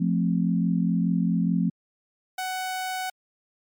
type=chord; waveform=sine; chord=F major; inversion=none; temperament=equal with one note detuned; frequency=174.61 / 219.4 / 261.6 Hz; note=F3 / A3 / C4; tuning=0 / -5 / 0 cents; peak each=-22 / -26 / -28 dBFS; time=0-1.7 s; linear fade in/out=10 ms
type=tone; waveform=sawtooth; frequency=746 Hz; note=F#5; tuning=14 cents sharp; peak=-24 dBFS; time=2.38-3.1 s; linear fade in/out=5 ms
effects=MP3 96 kbps